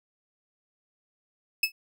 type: tone with exponential decay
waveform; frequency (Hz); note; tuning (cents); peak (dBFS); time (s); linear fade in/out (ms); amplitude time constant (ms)
30% pulse; 2600; E7; -24; -15; 1.63-1.72; 5; 19
effects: none